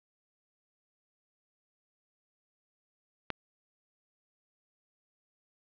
click, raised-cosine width 0.3 ms, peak -15 dBFS, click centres 3.303 s, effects low-pass 4000 Hz 12 dB/octave

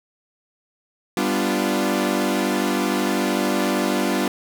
sawtooth chord, G dominant seventh, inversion none, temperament equal with one note detuned, 196 / 246.9 / 293.7 / 346.8 Hz, G3 / B3 / D4 / F4, 0 / 0 / 0 / -12 cents, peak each -21 dBFS, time 1.17-4.28 s, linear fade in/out 2 ms, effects none

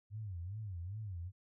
sine tone with vibrato, 96.6 Hz, G2, 25 cents flat, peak -40 dBFS, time 0.1-1.32 s, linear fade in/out 50 ms, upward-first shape sine, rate 2.5 Hz, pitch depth 230 cents each way, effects none

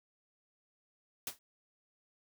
white noise with exponential decay, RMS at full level -34 dBFS, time 1.27-1.39 s, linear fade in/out 2 ms, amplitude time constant 24 ms, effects none

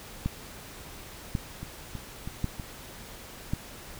two click trains, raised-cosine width 5 ms, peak -15 / -24 dBFS, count 4 / 4, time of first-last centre 0.26-3.535 / 1.63-2.598 s, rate 0.916 / 3.1 Hz, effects pink hiss -45 dBFS RMS until 3.99 s

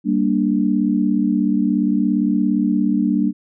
sine chord, G minor, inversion none, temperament equal, 196 / 233.1 / 293.7 Hz, G3 / Bb3 / D4, 0 / 0 / 0 cents, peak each -19 dBFS, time 0.04-3.33 s, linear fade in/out 50 ms, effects none

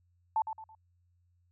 sine tone with echo, 880 Hz, A5, in tune, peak -25 dBFS, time 0.36-0.42 s, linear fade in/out 2 ms, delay 110 ms, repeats 3, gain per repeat -9 dB, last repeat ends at 0.75 s, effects added 88 Hz sine -67 dBFS peak until 1.51 s

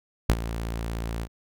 sawtooth tone with ADSR envelope, 56.7 Hz, A#1, 47 cents flat, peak -11 dBFS, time 0.29-1.28 s, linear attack 8 ms, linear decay 52 ms, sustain -14 dB, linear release 54 ms, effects none

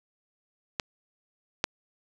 clicks, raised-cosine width 0.2 ms, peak -10 / -6 dBFS, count 2, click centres 0.798 / 1.641 s, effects none

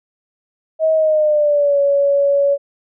sine tone with pitch glide, 636 to 563.3 Hz, D#5 to C#5, +38 to +28 cents, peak -11 dBFS, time 0.79-2.58 s, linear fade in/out 50 ms, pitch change -210 cents, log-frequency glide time 0.94-1.79 s, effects none

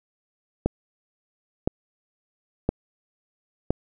click train, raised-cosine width 2 ms, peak -7 dBFS, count 4, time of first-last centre 0.66-3.706 s, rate 0.985 Hz, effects none

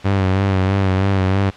sawtooth tone with vibrato, 96.1 Hz, G2, 34 cents flat, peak -10 dBFS, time 0.04-1.51 s, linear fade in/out 20 ms, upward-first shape sine, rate 3.1 Hz, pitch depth 46 cents each way, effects white hiss -39 dBFS RMS until 1.56 s + low-pass 3000 Hz 12 dB/octave

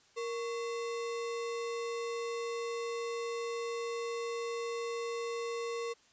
sine tone with sample-and-hold, 466.4 Hz, A#4, 1 cent sharp, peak -34 dBFS, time 0.16-5.94 s, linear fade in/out 20 ms, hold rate 1575 Hz, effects white hiss -65 dBFS RMS until 6.12 s + resampled to 16000 Hz

